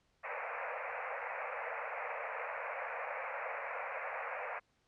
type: band-pass noise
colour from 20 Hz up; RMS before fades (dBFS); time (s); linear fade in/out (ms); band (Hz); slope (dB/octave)
pink; -41; 0.23-4.6; 20; 480 to 2500; 96
effects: pink hiss -75 dBFS RMS until 4.87 s + low-pass 6000 Hz 12 dB/octave